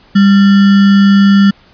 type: tone with sample-and-hold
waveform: sine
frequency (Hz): 198.8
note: G3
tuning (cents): +25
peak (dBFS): -3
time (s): 0.15-1.51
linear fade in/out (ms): 10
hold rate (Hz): 1575
effects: pink hiss -45 dBFS RMS until 1.73 s + resampled to 11025 Hz